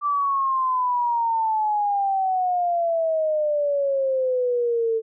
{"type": "exponential sweep", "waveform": "sine", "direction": "down", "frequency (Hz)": [1174.7, 443.7], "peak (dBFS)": -19, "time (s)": [0.01, 5.02], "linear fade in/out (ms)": 50, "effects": []}